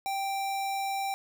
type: tone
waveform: square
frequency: 784 Hz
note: G5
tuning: in tune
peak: -30 dBFS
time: 0.06-1.14 s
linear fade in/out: 0 ms
effects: none